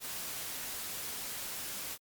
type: noise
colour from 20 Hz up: white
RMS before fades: -40 dBFS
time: 0-1.98 s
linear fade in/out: 50 ms
effects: Opus 48 kbps